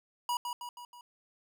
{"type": "tone with echo", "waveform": "square", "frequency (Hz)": 968, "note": "B5", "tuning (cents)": -35, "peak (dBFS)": -30, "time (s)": [0.29, 0.37], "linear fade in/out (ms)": 2, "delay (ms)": 160, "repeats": 4, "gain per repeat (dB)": -5, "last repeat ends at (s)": 1.01, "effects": []}